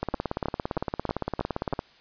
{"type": "two click trains", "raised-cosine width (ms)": 1, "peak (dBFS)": [-13, -13], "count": [6, 32], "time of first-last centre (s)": [[0.14, 1.727], [0.03, 1.791]], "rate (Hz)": [3.15, 17.6], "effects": ["white hiss -56 dBFS RMS until 2 s", "resampled to 11025 Hz"]}